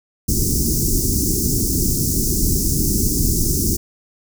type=band-stop noise; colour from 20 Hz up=pink; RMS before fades=-18 dBFS; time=0.28-3.77 s; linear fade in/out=10 ms; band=380 to 5300 Hz; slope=48 dB/octave; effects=none